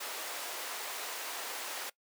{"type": "high-pass noise", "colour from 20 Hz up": "pink", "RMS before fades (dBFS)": -40, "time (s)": [0, 1.9], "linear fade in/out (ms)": 10, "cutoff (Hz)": 590, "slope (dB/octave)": 12, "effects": ["noise-tail reverb RT60 0.1 s tail -21 dB re dry", "high-pass 300 Hz 12 dB/octave"]}